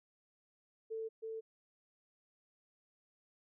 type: tone with echo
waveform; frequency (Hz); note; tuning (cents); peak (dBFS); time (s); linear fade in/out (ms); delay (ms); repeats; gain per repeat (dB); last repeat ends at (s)
sine; 445.3; A4; +21; -38; 0.9-1.09; 20; 320; 1; -2; 1.41
effects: none